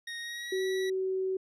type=tone with pitch glide; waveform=25% pulse; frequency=1864.7 to 1940.5 Hz; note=A#6 to B6; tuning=0 to -31 cents; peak=-33 dBFS; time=0.07-0.9 s; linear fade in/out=5 ms; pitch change=+69 cents; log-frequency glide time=0.19-0.63 s
type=tone; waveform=sine; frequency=377.9 Hz; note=F#4; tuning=37 cents sharp; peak=-28 dBFS; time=0.52-1.37 s; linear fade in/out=5 ms
effects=low-pass 9000 Hz 12 dB/octave